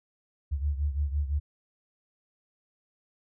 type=beating tone pair; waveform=sine; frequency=71.1 / 77 Hz; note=C#2 / D#2; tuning=+45 / -17 cents; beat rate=5.9 Hz; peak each=-27 / -32 dBFS; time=0.51-1.4 s; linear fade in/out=20 ms; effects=none